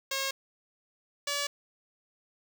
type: tone pair in turn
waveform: 5% pulse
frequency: 542 / 572.6 Hz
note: C#5 / D5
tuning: -39 / -44 cents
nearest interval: minor second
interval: 95 cents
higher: second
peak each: -18 dBFS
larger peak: neither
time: 0.11-0.31 / 1.27-1.47 s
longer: neither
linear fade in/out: 5 ms
effects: none